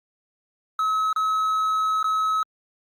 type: tone with dropouts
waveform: triangle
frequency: 1285 Hz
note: E6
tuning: 45 cents flat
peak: -18 dBFS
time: 0.79-2.43 s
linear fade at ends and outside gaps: 2 ms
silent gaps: 1.129-1.161 / 2.029-2.042 s
effects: Opus 48 kbps